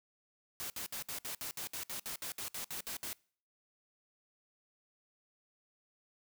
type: noise bursts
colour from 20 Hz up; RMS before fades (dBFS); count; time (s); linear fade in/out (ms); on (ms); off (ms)
white; -41; 16; 0.6-3.13; 0; 100; 62
effects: noise-tail reverb RT60 0.5 s tail -25 dB re dry